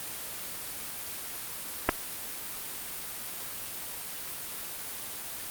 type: clicks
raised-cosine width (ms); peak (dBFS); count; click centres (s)
0.5; -7 / -8; 2; 1.89 / 1.893
effects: white hiss -38 dBFS RMS until 5.5 s + Opus 32 kbps